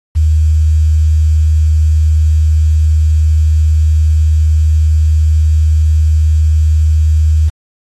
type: tone with quantisation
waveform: sine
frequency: 77.78 Hz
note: D#2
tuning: in tune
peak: -6 dBFS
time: 0.15-7.5 s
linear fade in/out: 20 ms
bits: 6
effects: AAC 32 kbps